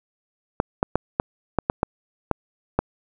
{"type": "clicks", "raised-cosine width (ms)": 1, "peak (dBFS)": -4, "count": 9, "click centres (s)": [0.601, 0.829, 0.956, 1.199, 1.587, 1.699, 1.831, 2.313, 2.79], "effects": []}